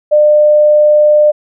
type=tone; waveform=sine; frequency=600 Hz; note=D5; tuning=37 cents sharp; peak=-4 dBFS; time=0.11-1.32 s; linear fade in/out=20 ms; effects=none